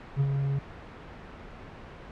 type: tone with ADSR envelope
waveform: triangle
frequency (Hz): 138.59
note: C#3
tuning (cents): 0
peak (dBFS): -18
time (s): 0.16-0.59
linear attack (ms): 46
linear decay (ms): 44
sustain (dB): -5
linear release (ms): 4
effects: pink hiss -44 dBFS RMS until 2.11 s + low-pass 2000 Hz 12 dB/octave